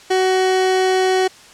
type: tone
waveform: 30% pulse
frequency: 374.4 Hz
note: F#4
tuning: 20 cents sharp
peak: -11 dBFS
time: 0.1-1.28 s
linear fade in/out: 10 ms
effects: white hiss -43 dBFS RMS until 1.53 s + low-pass 7000 Hz 12 dB/octave